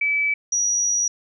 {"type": "tone pair in turn", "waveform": "sine", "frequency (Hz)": [2301, 5798], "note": ["D7", "F#8"], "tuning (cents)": [-36, -36], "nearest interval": "octave + major third", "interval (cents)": 1600, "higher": "second", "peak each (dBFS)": -18, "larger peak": "neither", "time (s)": [[0.01, 0.34], [0.52, 1.08]], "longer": "second", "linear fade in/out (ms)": 5, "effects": []}